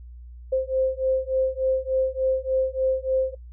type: beating tone pair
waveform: sine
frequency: 522 / 525.4 Hz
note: C5 / C5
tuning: -4 / +7 cents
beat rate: 3.4 Hz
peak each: -24 dBFS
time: 0.52-3.35 s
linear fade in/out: 10 ms
effects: noise-tail reverb RT60 0.1 s tail -21 dB re dry + added 60 Hz sine -39 dBFS peak until 3.52 s